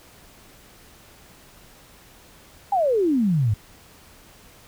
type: exponential sweep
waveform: sine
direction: down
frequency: 830.6 to 98 Hz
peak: -17 dBFS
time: 2.72-3.54 s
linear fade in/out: 5 ms
effects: pink hiss -50 dBFS RMS until 4.67 s